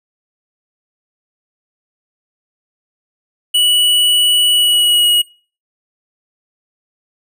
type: tone with pitch glide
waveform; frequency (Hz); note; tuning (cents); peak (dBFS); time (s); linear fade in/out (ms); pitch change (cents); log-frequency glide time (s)
square; 2944 to 2900; F#7 to F#7; -9 to -35; -10; 3.54-5.22; 10; -26; 4.52-5.09
effects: noise-tail reverb RT60 0.4 s tail -24 dB re dry